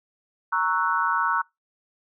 sine chord, F# dominant seventh, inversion first, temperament equal, 932.3 / 1108.7 / 1318.5 / 1480 Hz, A#5 / C#6 / E6 / F#6, 0 / 0 / 0 / 0 cents, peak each -26 dBFS, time 0.52-1.42 s, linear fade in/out 10 ms, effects noise-tail reverb RT60 0.2 s tail -26 dB re dry

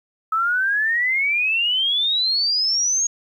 sine exponential sweep, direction up, 1286 to 6650 Hz, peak -17 dBFS, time 0.32-3.07 s, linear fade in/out 5 ms, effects 9-bit

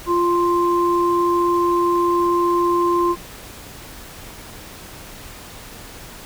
sine tone pair together, 347.3 / 1046.5 Hz, F4 / C6, -10 / 0 cents, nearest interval octave + perfect fifth, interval 1910 cents, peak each -17 / -18 dBFS, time 0.06-3.16 s, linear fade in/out 50 ms, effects pink hiss -38 dBFS RMS until 6.25 s

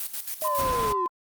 blue noise with tremolo, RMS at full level -31 dBFS, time 0-0.67 s, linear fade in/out 2 ms, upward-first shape square, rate 7.3 Hz, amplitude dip 70%
triangle linear sweep, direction down, 633 to 347.6 Hz, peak -27 dBFS, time 0.42-1.06 s, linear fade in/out 0 ms
sine tone, 1026 Hz, C6, 34 cents flat, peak -24 dBFS, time 0.44-1.08 s, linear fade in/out 10 ms
pink noise, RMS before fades -32 dBFS, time 0.58-0.93 s, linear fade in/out 10 ms
effects Opus 32 kbps

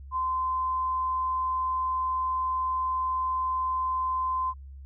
sine tone, 1033 Hz, C6, 22 cents flat, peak -25 dBFS, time 0.11-4.54 s, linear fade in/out 50 ms, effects added 68 Hz sine -41 dBFS peak until 4.85 s

